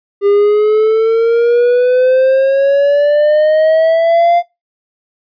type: exponential sweep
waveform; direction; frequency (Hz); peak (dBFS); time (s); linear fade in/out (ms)
triangle; up; 400.6 to 699; -5; 0.21-4.43; 50
effects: noise-tail reverb RT60 0.2 s tail -20 dB re dry + resampled to 11025 Hz

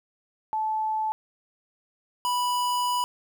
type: tone pair in turn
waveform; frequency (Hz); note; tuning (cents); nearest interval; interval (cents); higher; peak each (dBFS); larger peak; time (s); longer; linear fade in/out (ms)
sine / square; 870 / 984.2; A5 / B5; -20 / -6; major second; 214; second; -24; neither; 0.53-1.12 / 2.25-3.04; second; 0
effects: 11-bit

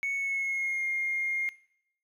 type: tone with pitch glide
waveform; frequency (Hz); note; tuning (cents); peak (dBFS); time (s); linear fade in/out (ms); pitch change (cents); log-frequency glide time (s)
triangle; 2215 to 2127; C#7 to C7; -2 to +28; -25; 0.03-1.49; 0; -70; 0.15-0.83
effects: noise-tail reverb RT60 0.7 s tail -21 dB re dry + tanh soft clip ceiling -24 dBFS

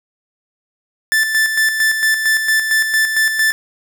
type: tone with tremolo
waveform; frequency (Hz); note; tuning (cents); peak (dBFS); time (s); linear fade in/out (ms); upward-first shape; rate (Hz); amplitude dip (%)
45% pulse; 1760; A6; 0; -11; 1.12-3.52; 0; square; 4.4; 50
effects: none

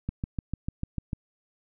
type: click train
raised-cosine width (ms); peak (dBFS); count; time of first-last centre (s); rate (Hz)
5; -17; 8; 0.09-1.132; 6.72
effects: none

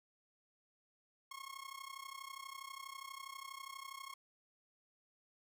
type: tone with amplitude modulation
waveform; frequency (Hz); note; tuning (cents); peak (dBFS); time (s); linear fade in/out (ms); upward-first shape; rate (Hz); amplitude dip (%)
sawtooth; 1086; C#6; -36; -40; 1.31-4.14; 5; sine; 32.3; 85
effects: none

